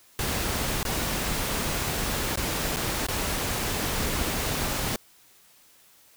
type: noise with dropouts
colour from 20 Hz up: pink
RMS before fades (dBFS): -28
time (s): 0.19-4.96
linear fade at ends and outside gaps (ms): 1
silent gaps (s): 0.83-0.851 / 2.358-2.373 / 2.762-2.768 / 3.067-3.085
effects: white hiss -57 dBFS RMS until 6.16 s